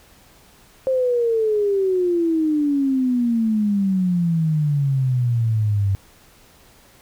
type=exponential sweep; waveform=sine; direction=down; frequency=531 to 96.4 Hz; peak=-16 dBFS; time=0.87-5.95 s; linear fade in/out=0 ms; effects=pink hiss -51 dBFS RMS until 7.01 s